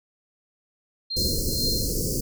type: tone with tremolo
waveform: sine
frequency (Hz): 4186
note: C8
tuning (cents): 0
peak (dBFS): -23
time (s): 1.1-1.93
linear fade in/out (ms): 10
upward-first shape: triangle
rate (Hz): 2.2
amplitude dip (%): 95
type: band-stop noise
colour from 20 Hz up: pink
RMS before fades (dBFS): -26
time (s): 1.16-2.21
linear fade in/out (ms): 10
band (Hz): 540 to 4600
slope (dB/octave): 96
effects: none